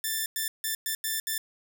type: tone bursts at uneven times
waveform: 5% pulse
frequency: 1771 Hz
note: A6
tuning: 11 cents sharp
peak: -17 dBFS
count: 6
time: 0.04-0.26 / 0.36-0.48 / 0.64-0.75 / 0.86-0.95 / 1.04-1.2 / 1.27-1.38 s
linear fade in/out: 2 ms
effects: none